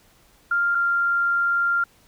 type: tone pair in turn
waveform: sine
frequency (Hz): 1396.9 / 1391.1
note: F6 / F6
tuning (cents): 0 / -7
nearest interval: unison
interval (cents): 7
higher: first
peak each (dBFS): -18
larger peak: neither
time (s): 0.51-0.75 / 0.75-1.84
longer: second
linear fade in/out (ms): 5
effects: pink hiss -57 dBFS RMS until 2.07 s